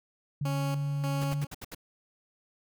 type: tone with pitch glide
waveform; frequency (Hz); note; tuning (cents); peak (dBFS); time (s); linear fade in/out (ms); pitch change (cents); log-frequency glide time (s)
sine; 143.6 to 145.1; D3 to D3; -39 to -21; -28; 0.41-1.45; 5; +18; 1.09-1.33
type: tone with tremolo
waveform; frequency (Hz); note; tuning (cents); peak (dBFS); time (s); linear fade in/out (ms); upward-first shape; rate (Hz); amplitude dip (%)
15% pulse; 277.2; C#4; 0; -27; 0.45-1.47; 5; square; 1.7; 75
type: noise bursts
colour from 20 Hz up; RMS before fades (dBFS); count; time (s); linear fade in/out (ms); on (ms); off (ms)
pink; -41; 6; 1.21-1.748; 5; 33; 68
effects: none